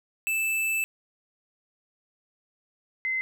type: tone pair in turn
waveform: square / sine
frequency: 2637 / 2059 Hz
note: E7 / C7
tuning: 0 / -28 cents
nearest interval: major third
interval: 428 cents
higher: first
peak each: -25 dBFS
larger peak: neither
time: 0.27-0.84 / 3.05-3.21 s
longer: first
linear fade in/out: 0 ms
effects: none